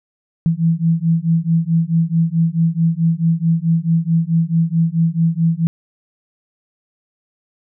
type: beating tone pair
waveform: sine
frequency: 162.9 / 167.5 Hz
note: E3 / E3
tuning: -20 / +28 cents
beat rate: 4.6 Hz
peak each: -16 dBFS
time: 0.46-5.67 s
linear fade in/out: 0 ms
effects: none